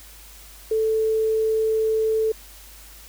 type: tone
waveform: sine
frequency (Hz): 440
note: A4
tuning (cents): 0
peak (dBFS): -18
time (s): 0.71-2.32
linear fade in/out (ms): 5
effects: added 50 Hz sine -46 dBFS peak until 3.08 s + white hiss -46 dBFS RMS until 3.08 s